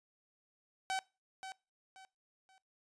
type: tone with echo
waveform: sawtooth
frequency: 763 Hz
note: G5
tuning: 47 cents flat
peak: -30 dBFS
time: 0.9-0.99 s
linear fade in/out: 0 ms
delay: 530 ms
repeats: 3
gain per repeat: -10 dB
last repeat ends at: 2.58 s
effects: noise-tail reverb RT60 0.3 s tail -23 dB re dry + resampled to 22050 Hz